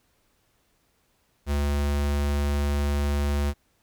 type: tone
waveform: square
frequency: 72 Hz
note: D2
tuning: 34 cents flat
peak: -23 dBFS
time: 1.46-3.54 s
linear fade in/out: 50 ms
effects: pink hiss -68 dBFS RMS until 3.82 s